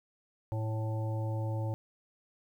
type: harmonic tone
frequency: 110 Hz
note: A2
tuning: in tune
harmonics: 1 / 3 / 5 / 7 / 8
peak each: -31 / -43 / -42 / -49 / -46 dBFS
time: 0.52-1.74 s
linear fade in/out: 0 ms
effects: 11-bit